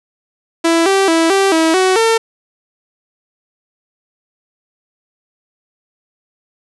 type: tone with pitch steps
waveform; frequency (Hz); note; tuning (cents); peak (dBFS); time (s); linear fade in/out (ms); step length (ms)
sawtooth; 332 / 389.1 / 328.1 / 390.2 / 323.3 / 374.1 / 452.1; E4 / G4 / E4 / G4 / E4 / F#4 / A4; +12 / -13 / -8 / -8 / -34 / +19 / +47; -6; 0.64-2.18; 10; 220
effects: resampled to 24000 Hz + 7-bit